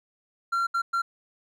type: tone bursts at uneven times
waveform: triangle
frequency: 1372 Hz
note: F6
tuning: 31 cents flat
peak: -21 dBFS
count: 3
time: 0.52-0.67 / 0.74-0.82 / 0.93-1.02 s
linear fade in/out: 10 ms
effects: none